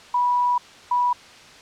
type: tone bursts at uneven times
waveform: sine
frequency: 979 Hz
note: B5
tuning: 15 cents flat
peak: -17 dBFS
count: 2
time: 0.14-0.58 / 0.91-1.13 s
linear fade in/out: 5 ms
effects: white hiss -45 dBFS RMS until 1.61 s + low-pass 5000 Hz 12 dB/octave